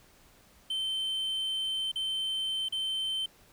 triangle tone with dropouts, 3095 Hz, G7, 23 cents flat, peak -28 dBFS, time 0.7-3.26 s, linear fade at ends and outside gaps 5 ms, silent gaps 1.917-1.957 / 2.686-2.723 s, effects pink hiss -60 dBFS RMS until 3.52 s

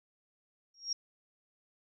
sine tone with exponential growth, 5588 Hz, F8, in tune, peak -28 dBFS, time 0.74-0.93 s, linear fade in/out 5 ms, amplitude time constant 41 ms, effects none

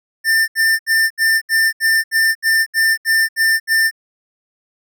square tone bursts, 1793 Hz, A6, 32 cents sharp, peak -12 dBFS, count 12, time 0.24-3.912 s, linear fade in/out 50 ms, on 240 ms, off 72 ms, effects none

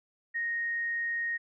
sine tone, 1864.7 Hz, A#6, in tune, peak -29 dBFS, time 0.34-1.38 s, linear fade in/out 20 ms, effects none

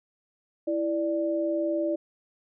sine tone pair together, 330.6 / 589 Hz, E4 / D5, +5 / +5 cents, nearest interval minor seventh, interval 1000 cents, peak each -27 dBFS, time 0.67-1.96 s, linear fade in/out 10 ms, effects none

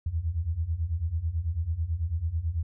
sine beating tone pair, 77 / 86.1 Hz, D#2 / F2, -17 / -24 cents, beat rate 9.1 Hz, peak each -31 / -28 dBFS, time 0.06-2.63 s, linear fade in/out 5 ms, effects none

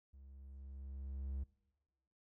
triangle tone with level ramp, 67.7 Hz, C#2, 40 cents flat, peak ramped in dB -54 to -36 dBFS, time 0.13-1.44 s, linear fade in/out 10 ms, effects noise-tail reverb RT60 1.0 s tail -21 dB re dry

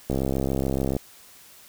click train, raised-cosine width 2 ms, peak -12 dBFS, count 59, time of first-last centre 0.1-0.966 s, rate 67 Hz, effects white hiss -50 dBFS RMS until 1.68 s

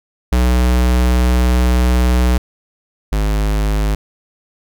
square tone pair in turn, 61.7 / 52.02 Hz, B1 / G#1, -1 / +4 cents, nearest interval minor third, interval 295 cents, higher first, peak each -11 / -14 dBFS, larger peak first, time 0.32-2.38 / 3.12-3.95 s, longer first, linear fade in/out 5 ms, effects none

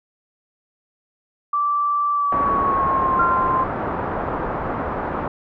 sine tone with pitch glide, 1166 to 1044.8 Hz, D6 to C6, -13 to -3 cents, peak -17 dBFS, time 1.53-3.64 s, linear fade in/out 5 ms, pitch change -190 cents, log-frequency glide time 2.13-3.24 s
white low-pass noise, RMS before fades -25 dBFS, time 2.32-5.28 s, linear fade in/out 2 ms, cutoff 1200 Hz, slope 24 dB/octave
sine tone with exponential decay, 1375 Hz, F6, 27 cents flat, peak -15 dBFS, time 3.19-3.84 s, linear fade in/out 5 ms, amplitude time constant 140 ms
effects none

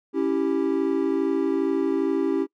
triangle chord, C# diminished, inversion none, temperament equal, 277.2 / 329.6 / 392 Hz, C#4 / E4 / G4, 0 / 0 / 0 cents, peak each -23 dBFS, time 0.13-2.47 s, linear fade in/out 50 ms, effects noise-tail reverb RT60 0.1 s tail -23 dB re dry

